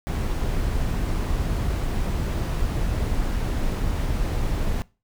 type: noise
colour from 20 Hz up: brown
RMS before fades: -24 dBFS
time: 0.07-4.82 s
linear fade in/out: 0 ms
effects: noise-tail reverb RT60 0.3 s tail -21 dB re dry